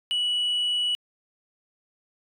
sine tone, 2942 Hz, F#7, 11 cents flat, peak -20 dBFS, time 0.11-0.95 s, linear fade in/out 0 ms, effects tanh soft clip ceiling -21 dBFS

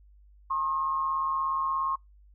sine tone with amplitude modulation, 1075 Hz, C6, 47 cents sharp, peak -23 dBFS, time 0.5-1.96 s, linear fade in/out 10 ms, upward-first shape sine, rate 157 Hz, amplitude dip 55%, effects noise-tail reverb RT60 0.2 s tail -26 dB re dry + added 50 Hz sine -53 dBFS peak until 2.34 s

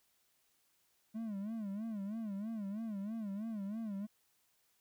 triangle tone with vibrato, 211 Hz, G#3, 28 cents sharp, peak -36 dBFS, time 1.14-4.07 s, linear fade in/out 20 ms, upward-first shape sine, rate 3.1 Hz, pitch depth 140 cents each way, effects white hiss -75 dBFS RMS until 4.8 s

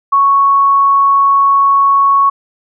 sine tone, 1108.7 Hz, C#6, in tune, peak -6 dBFS, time 0.12-2.3 s, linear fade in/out 10 ms, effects none

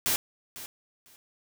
white noise with echo, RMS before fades -26 dBFS, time 0.06-0.16 s, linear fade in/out 0 ms, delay 500 ms, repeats 2, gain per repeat -15 dB, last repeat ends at 1.16 s, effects none

